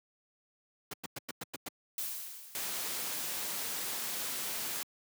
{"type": "noise bursts", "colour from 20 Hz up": "pink", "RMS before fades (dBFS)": -39, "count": 7, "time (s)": [0.91, 1.686], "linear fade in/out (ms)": 5, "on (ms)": 26, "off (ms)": 99}
{"type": "noise with exponential decay", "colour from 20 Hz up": "blue", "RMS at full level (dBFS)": -35, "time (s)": [1.98, 3.23], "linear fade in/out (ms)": 2, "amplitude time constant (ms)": 270}
{"type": "noise", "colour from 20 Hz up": "white", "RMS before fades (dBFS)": -37, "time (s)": [2.55, 4.83], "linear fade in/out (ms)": 0}
{"effects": ["high-pass 150 Hz 12 dB/octave"]}